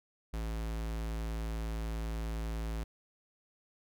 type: tone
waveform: square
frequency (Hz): 55.2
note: A1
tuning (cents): +6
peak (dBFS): -35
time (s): 0.33-2.84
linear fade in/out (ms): 10
effects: none